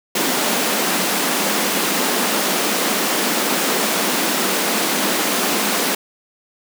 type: high-pass noise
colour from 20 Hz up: pink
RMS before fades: -19 dBFS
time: 0.15-5.95 s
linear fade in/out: 5 ms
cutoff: 190 Hz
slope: 48 dB/octave
effects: none